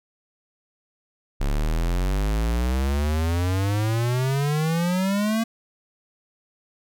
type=exponential sweep; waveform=square; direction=up; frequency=34.18 to 229.8 Hz; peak=-21 dBFS; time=1.4-5.44 s; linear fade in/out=10 ms; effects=none